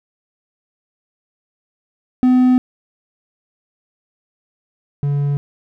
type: tone pair in turn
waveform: triangle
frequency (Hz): 252.9 / 142.88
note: B3 / D3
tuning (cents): +41 / -47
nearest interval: minor seventh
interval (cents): 988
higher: first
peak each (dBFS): -7 / -13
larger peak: first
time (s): 2.23-2.58 / 5.03-5.37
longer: first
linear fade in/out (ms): 0
effects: none